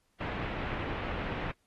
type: low-pass noise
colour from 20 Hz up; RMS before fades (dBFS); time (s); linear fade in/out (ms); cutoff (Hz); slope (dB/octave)
pink; -36; 0.2-1.52; 10; 2700; 24
effects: pink hiss -74 dBFS RMS until 1.66 s + AAC 32 kbps